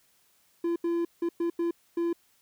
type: tone bursts at uneven times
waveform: triangle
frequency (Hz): 340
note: F4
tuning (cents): -46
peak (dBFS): -23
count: 6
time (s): 0.64-0.76 / 0.84-1.05 / 1.22-1.29 / 1.4-1.5 / 1.59-1.71 / 1.97-2.13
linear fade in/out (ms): 5
effects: white hiss -66 dBFS RMS until 2.41 s